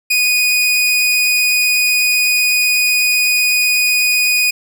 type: tone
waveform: sawtooth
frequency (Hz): 2477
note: D#7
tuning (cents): -8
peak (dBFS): -8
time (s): 0.1-4.51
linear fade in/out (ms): 10
effects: none